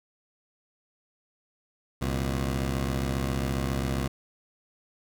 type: tone pair together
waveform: 15% pulse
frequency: 67.4 / 120.09 Hz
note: C#2 / B2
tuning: -48 / -48 cents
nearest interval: minor seventh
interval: 1000 cents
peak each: -21 / -27 dBFS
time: 2.01-4.08 s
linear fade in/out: 10 ms
effects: none